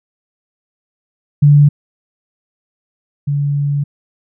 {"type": "tone pair in turn", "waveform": "sine", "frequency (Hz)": [145.4, 143.23], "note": ["D3", "D3"], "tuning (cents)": [-17, -43], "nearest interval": "unison", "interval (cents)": 26, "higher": "first", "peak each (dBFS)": [-4, -13], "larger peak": "first", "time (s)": [[1.42, 1.69], [3.27, 3.84]], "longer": "second", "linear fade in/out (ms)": 10, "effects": []}